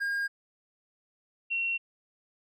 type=tone pair in turn; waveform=triangle / sine; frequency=1619 / 2730 Hz; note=G#6 / F7; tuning=-45 / -40 cents; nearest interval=major sixth; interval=905 cents; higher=second; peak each=-26 / -27 dBFS; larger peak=first; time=0-0.28 / 1.5-1.78 s; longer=neither; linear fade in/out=20 ms; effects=none